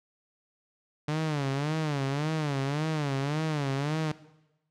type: tone with vibrato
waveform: sawtooth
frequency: 146.6 Hz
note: D3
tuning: 3 cents flat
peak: -23 dBFS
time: 1.08-4.12 s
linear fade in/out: 5 ms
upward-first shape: sine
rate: 1.8 Hz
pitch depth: 140 cents each way
effects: noise-tail reverb RT60 0.9 s tail -17 dB re dry + low-pass 6000 Hz 12 dB/octave